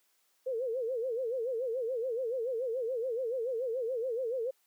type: tone with vibrato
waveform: sine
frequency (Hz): 486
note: B4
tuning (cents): -28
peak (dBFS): -30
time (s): 0.46-4.51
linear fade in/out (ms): 10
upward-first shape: sine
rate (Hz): 7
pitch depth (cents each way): 160
effects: white hiss -72 dBFS RMS until 4.66 s + high-pass 300 Hz 12 dB/octave